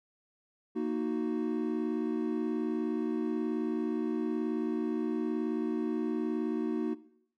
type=chord; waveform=triangle; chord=D# minor; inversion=second; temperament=equal; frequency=233.1 / 311.1 / 370 Hz; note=A#3 / D#4 / F#4; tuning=0 / 0 / 0 cents; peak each=-32 dBFS; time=0.75-6.95 s; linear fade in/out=20 ms; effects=noise-tail reverb RT60 0.7 s tail -18 dB re dry